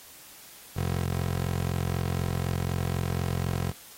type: tone with high-pass filter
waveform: 15% pulse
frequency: 44 Hz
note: F1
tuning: 14 cents sharp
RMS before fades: -29 dBFS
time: 0.76-3.72 s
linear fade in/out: 10 ms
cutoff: 100 Hz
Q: 1.6
effects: white hiss -49 dBFS RMS until 3.97 s + AAC 48 kbps